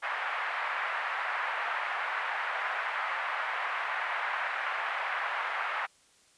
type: band-pass noise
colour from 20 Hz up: white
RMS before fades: -33 dBFS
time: 0.02-5.87 s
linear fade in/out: 20 ms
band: 740 to 2000 Hz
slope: 24 dB/octave
effects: white hiss -63 dBFS RMS until 6.37 s + resampled to 22050 Hz